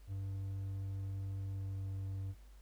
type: tone with pitch glide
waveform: triangle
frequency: 97.3 to 96.68 Hz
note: G2 to G2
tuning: -12 to -23 cents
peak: -36 dBFS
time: 0.07-2.35 s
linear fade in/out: 50 ms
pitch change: -11 cents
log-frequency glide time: 1.5-1.83 s
effects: added 50 Hz sine -54 dBFS peak until 2.61 s + pink hiss -69 dBFS RMS until 2.61 s